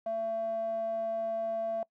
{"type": "tone with band-pass filter", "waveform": "square", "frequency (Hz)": 224, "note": "A3", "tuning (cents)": 31, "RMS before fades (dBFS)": -33, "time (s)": [0.06, 1.83], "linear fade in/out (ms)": 2, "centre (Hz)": 660, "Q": 9, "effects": ["noise-tail reverb RT60 0.1 s tail -23 dB re dry"]}